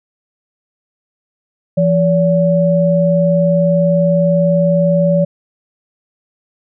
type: tone pair together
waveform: sine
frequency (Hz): 170 / 571.8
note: F3 / D5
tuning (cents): -46 / -46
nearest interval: octave + major sixth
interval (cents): 2100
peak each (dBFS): -12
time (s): 1.77-5.25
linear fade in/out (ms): 10
effects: none